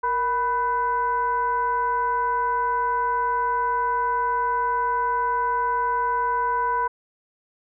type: tone with frequency modulation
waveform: sine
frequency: 987.8 Hz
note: B5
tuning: in tune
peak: -20 dBFS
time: 0.03-6.88 s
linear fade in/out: 10 ms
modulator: 520 Hz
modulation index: 0.63
effects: none